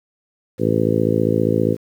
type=harmonic tone; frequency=55 Hz; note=A1; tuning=in tune; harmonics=2 / 3 / 4 / 5 / 6 / 7 / 8 / 9; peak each=-23 / -23 / -23 / -23 / -23 / -23 / -23 / -23 dBFS; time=0.58-1.77 s; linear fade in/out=50 ms; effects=8-bit